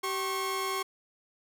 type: tone pair together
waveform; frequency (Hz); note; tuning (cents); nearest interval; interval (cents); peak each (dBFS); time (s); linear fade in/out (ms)
sawtooth; 385.5 / 1087; G4 / C#6; -29 / -34; octave + tritone; 1795; -30 / -28; 0.03-0.83; 10
effects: none